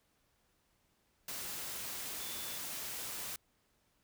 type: tone in noise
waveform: sine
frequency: 3500 Hz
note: A7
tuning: 10 cents flat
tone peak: -50 dBFS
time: 2.2-2.58 s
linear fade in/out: 2 ms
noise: white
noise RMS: -42 dBFS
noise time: 1.28-3.36 s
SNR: -11 dB
effects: pink hiss -75 dBFS RMS until 4.03 s